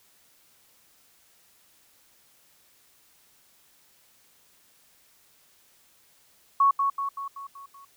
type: tone with echo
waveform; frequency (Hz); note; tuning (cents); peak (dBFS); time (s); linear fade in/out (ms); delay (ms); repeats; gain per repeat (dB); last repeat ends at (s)
sine; 1108.7; C#6; 0; -16; 6.6-6.71; 5; 190; 6; -5; 7.85
effects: white hiss -61 dBFS RMS until 7.96 s